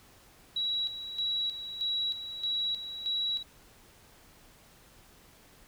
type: tone with tremolo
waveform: sine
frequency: 3893 Hz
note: B7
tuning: 26 cents flat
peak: -28 dBFS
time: 0.56-3.43 s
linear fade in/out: 5 ms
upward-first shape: square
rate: 1.6 Hz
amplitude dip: 65%
effects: pink hiss -58 dBFS RMS until 5.67 s